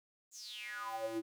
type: tone with high-pass filter sweep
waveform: square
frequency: 112.7 Hz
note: A2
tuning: 42 cents sharp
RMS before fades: -41 dBFS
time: 0.31-1.22 s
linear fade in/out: 50 ms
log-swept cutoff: 7400 to 300 Hz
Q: 8.9
effects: none